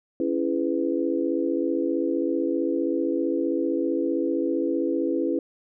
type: chord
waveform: sine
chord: C# minor seventh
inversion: none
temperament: just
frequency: 277.2 / 332.6 / 415.8 / 498.9 Hz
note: C#4 / E4 / G#4 / B4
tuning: 0 / +16 / +2 / +17 cents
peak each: -27 / -25 / -31 / -29 dBFS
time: 0.2-5.39 s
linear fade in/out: 2 ms
effects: none